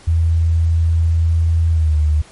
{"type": "tone with pitch glide", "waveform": "sine", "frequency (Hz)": [82.41, 76.01], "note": ["E2", "D#2"], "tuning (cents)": [0, -40], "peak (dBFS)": -11, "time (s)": [0.07, 2.22], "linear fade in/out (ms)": 10, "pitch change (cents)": -140, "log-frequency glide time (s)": [1.7, 1.97], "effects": ["pink hiss -44 dBFS RMS until 2.31 s", "MP3 48 kbps"]}